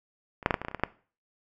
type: clicks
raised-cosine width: 0.5 ms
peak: -26 / -6 / -8 / -9 / -19 / -18 / -17 / -28 / -16 / -25 / -7 dBFS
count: 11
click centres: 0.428 / 0.461 / 0.508 / 0.542 / 0.616 / 0.649 / 0.684 / 0.714 / 0.747 / 0.797 / 0.836 s
effects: noise-tail reverb RT60 0.4 s tail -20 dB re dry